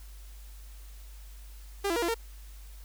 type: tone with pitch steps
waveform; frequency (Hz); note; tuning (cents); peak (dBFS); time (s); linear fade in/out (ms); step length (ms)
sawtooth; 400.1 / 336.4 / 473.3 / 341.5 / 458.3; G4 / E4 / A#4 / F4 / A#4; +35 / +35 / +26 / -39 / -29; -23; 1.84-2.145; 10; 61
effects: added 50 Hz sine -44 dBFS peak until 2.84 s + white hiss -57 dBFS RMS until 2.84 s